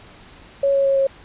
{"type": "tone with pitch steps", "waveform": "sine", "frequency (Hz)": [555, 550.8, 546.7, 542.6], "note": ["C#5", "C#5", "C#5", "C#5"], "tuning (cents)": [2, -11, -24, -37], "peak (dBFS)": -14, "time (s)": [0.63, 1.07], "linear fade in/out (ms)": 5, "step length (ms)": 110, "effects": ["pink hiss -45 dBFS RMS until 1.24 s", "resampled to 8000 Hz"]}